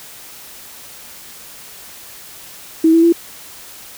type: tone with pitch steps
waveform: sine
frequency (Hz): 322.7 / 330.1 / 337.6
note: E4 / E4 / E4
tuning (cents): -37 / +2 / +41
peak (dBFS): -7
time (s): 2.84-3.125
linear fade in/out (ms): 5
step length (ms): 95
effects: white hiss -37 dBFS RMS until 3.97 s